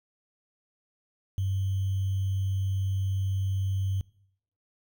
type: tone with sample-and-hold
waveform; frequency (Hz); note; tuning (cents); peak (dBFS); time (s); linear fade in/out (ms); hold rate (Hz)
sine; 96.2; G2; -32; -25; 1.38-4.01; 0; 3150
effects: noise-tail reverb RT60 0.7 s tail -23 dB re dry